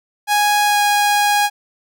sawtooth tone with pitch glide, 829 to 823.7 Hz, G#5 to G#5, -3 to -14 cents, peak -9 dBFS, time 0.27-1.5 s, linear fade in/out 50 ms, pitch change -11 cents, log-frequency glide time 0.66-0.79 s, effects none

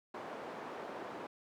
white band-pass noise, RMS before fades -45 dBFS, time 0.14-1.27 s, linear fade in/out 5 ms, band 280 to 850 Hz, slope 12 dB/octave, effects none

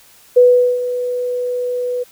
sine tone with ADSR envelope, 493.9 Hz, B4, in tune, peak -4 dBFS, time 0.36-2.04 s, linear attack 13 ms, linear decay 410 ms, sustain -13 dB, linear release 17 ms, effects white hiss -47 dBFS RMS until 2.11 s

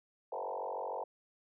sine tone with frequency modulation, 700 Hz, F5, 4 cents sharp, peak -36 dBFS, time 0.32-1.04 s, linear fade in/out 5 ms, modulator 46.6 Hz, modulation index 5.4, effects none

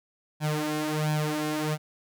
sawtooth tone with flanger, 152.6 Hz, D#3, 33 cents flat, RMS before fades -28 dBFS, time 0.4-1.78 s, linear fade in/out 50 ms, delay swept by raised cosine 1.2 to 3.8 ms, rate 1.4 Hz, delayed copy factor +0.85, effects none

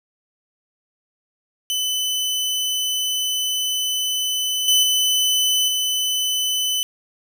sawtooth tone with level steps, 3014 Hz, F#7, 31 cents sharp, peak -17 / -10 / -13 / -16 dBFS, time 1.7-6.83 s, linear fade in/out 0 ms, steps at 4.68 / 4.83 / 5.68 s, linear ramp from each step 2 ms, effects none

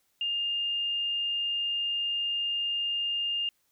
sine tone, 2815 Hz, F7, 13 cents sharp, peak -27 dBFS, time 0.21-3.49 s, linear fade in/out 2 ms, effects white hiss -72 dBFS RMS until 3.71 s

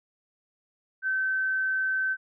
sine tone, 1538 Hz, G6, 33 cents flat, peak -24 dBFS, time 1.02-2.17 s, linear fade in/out 50 ms, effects none

